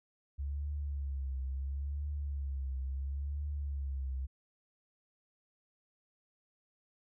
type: tone with vibrato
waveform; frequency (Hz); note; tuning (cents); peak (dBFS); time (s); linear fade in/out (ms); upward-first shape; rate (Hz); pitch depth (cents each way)
sine; 69.3; C#2; 0; -34; 0.38-4.27; 20; triangle; 0.73; 100
effects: none